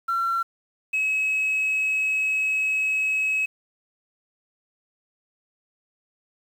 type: tone pair in turn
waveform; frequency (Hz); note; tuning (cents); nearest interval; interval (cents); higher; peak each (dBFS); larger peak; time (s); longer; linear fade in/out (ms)
sine; 1359 / 2565; F6 / E7; -48 / -48; major seventh; 1100; second; -20 / -19; second; 0.08-0.43 / 0.93-3.46; second; 10
effects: tanh soft clip ceiling -18 dBFS + 8-bit